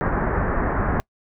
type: low-pass noise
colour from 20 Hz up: pink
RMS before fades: -22 dBFS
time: 0.01-1 s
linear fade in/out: 0 ms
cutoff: 1800 Hz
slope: 48 dB/octave
effects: noise-tail reverb RT60 0.1 s tail -26 dB re dry